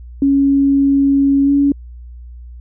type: tone with pitch glide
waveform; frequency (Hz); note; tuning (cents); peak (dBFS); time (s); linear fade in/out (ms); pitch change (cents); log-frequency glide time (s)
sine; 277.2 to 282.2; C#4 to C#4; 0 to +31; -9; 0.22-1.72; 2; +31; 1.44-1.51
effects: added 60 Hz sine -31 dBFS peak until 2.6 s